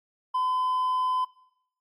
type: tone with hard clipping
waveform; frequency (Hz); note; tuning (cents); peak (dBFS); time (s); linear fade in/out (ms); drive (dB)
sine; 1016; B5; +49; -24; 0.34-1.25; 10; 2
effects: noise-tail reverb RT60 0.9 s tail -23 dB re dry + AAC 64 kbps